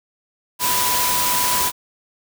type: tone in noise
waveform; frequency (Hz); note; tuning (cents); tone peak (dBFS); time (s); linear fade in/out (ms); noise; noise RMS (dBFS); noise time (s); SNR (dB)
sine; 987.8; B5; 0; -22; 0.59-1.72; 50; white; -20; 0.59-1.72; -5
effects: none